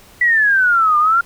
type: exponential two-way sweep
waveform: sine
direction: down then up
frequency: 1975.5 to 1194 to 1409 Hz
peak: -10 dBFS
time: 0.21-1.21 s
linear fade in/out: 5 ms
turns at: 0.98 s
effects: pink hiss -45 dBFS RMS until 1.25 s